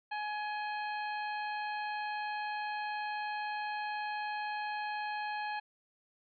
harmonic tone with a mistuned harmonic, 841 Hz, G#5, 22 cents sharp, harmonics 1 / 2 / 3 / 4 / 5, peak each -36 / -41 / -45 / -53 / -51 dBFS, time 0.11-5.6 s, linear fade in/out 10 ms, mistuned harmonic 4, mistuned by -93 cents, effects none

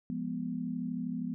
sine chord, F diminished, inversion none, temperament equal, 174.61 / 207.7 / 246.9 Hz, F3 / Ab3 / Cb4, 0 / 0 / 0 cents, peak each -38 / -39 / -35 dBFS, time 0.1-1.34 s, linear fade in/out 0 ms, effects none

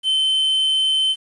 triangle tone, 3076 Hz, G7, 33 cents flat, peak -14 dBFS, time 0.03-1.16 s, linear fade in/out 50 ms, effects resampled to 24000 Hz + 8-bit

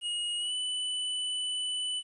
square tone with pitch glide, 2881 to 2988 Hz, F#7 to F#7, -47 to +16 cents, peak -31 dBFS, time 0.01-2.03 s, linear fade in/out 50 ms, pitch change +63 cents, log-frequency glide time 0.38-0.53 s, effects resampled to 24000 Hz + 11-bit

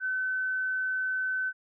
sine tone, 1520 Hz, F#6, 46 cents sharp, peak -27 dBFS, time 0-1.53 s, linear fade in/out 50 ms, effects none

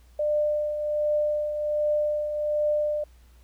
sine tone with tremolo, 598 Hz, D5, 31 cents sharp, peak -20 dBFS, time 0.19-3.04 s, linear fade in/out 5 ms, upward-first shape triangle, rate 1.3 Hz, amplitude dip 55%, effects added 60 Hz sine -51 dBFS peak until 3.43 s + pink hiss -63 dBFS RMS until 3.43 s

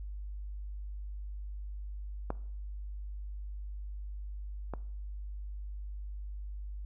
clicks, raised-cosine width 1 ms, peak -19 / -23 dBFS, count 2, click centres 2.304 / 4.737 s, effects noise-tail reverb RT60 0.6 s tail -20 dB re dry + added 50 Hz sine -38 dBFS peak until 6.85 s

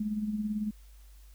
sine tone with tremolo, 211.7 Hz, G#3, 33 cents sharp, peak -27 dBFS, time 0-0.71 s, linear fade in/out 5 ms, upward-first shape sine, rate 18 Hz, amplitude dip 55%, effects added 50 Hz sine -50 dBFS peak until 1.34 s + white hiss -64 dBFS RMS until 1.34 s

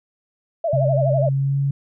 sine tone with vibrato, 622.3 Hz, D#5, in tune, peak -18 dBFS, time 0.64-1.29 s, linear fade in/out 5 ms, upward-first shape sine, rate 12 Hz, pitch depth 150 cents each way
sine tone with pitch glide, 134.4 to 139.22 Hz, C3 to C#3, +47 to +8 cents, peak -17 dBFS, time 0.73-1.71 s, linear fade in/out 5 ms, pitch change +61 cents, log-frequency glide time 1.16-1.58 s
effects none

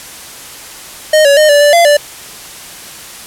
square tone with pitch steps, 618 / 564 / 612 / 580 / 585 / 684 / 585 Hz, D#5 / C#5 / D#5 / D5 / D5 / F5 / D5, -12 / +30 / -29 / -22 / -7 / -36 / -7 cents, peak -5 dBFS, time 1.13-1.97 s, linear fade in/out 5 ms, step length 120 ms, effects white hiss -30 dBFS RMS until 3.26 s + low-pass 12000 Hz 12 dB/octave

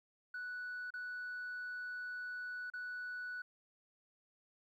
sine tone with dropouts, 1480 Hz, F#6, in tune, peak -39 dBFS, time 0.34-3.42 s, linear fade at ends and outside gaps 5 ms, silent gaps 0.905-0.938 / 2.701-2.736 s, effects tanh soft clip ceiling -39 dBFS + 13-bit

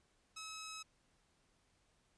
10% pulse tone, 1286 Hz, E6, 43 cents flat, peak -38 dBFS, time 0.36-0.83 s, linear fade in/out 10 ms, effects pink hiss -75 dBFS RMS until 2.17 s + resampled to 22050 Hz

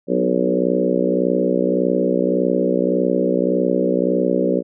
harmonic tone with a mistuned harmonic, 61.74 Hz, B1, in tune, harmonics 3 / 4 / 5 / 6 / 7 / 8 / 9, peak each -23 / -23 / -23 / -23 / -23 / -23 / -23 dBFS, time 0.07-4.63 s, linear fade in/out 50 ms, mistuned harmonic 4, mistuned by +23 cents, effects none

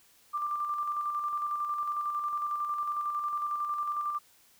sine tone with tremolo, 1184 Hz, D6, 14 cents sharp, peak -28 dBFS, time 0.33-4.19 s, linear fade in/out 20 ms, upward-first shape square, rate 11 Hz, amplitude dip 35%, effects white hiss -62 dBFS RMS until 4.59 s

